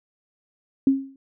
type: tone with exponential decay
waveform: sine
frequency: 270.3 Hz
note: C#4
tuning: 44 cents flat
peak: -11 dBFS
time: 0.87-1.16 s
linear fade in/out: 2 ms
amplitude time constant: 63 ms
effects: none